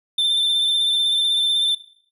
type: tone with vibrato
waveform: triangle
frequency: 3561 Hz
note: A7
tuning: 20 cents sharp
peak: -15 dBFS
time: 0.18-1.75 s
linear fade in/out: 5 ms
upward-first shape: sine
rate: 16 Hz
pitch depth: 23 cents each way
effects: noise-tail reverb RT60 0.6 s tail -17 dB re dry